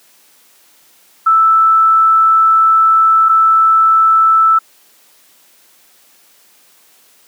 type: tone pair in turn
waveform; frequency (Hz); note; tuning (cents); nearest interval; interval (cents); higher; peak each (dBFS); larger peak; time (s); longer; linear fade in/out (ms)
sine; 1318.5 / 1318.5; E6 / E6; 0 / 0; unison; 0; neither; -6; neither; 1.26-3.29 / 3.29-4.59; first; 10
effects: white hiss -49 dBFS RMS until 7.27 s + high-pass 200 Hz 12 dB/octave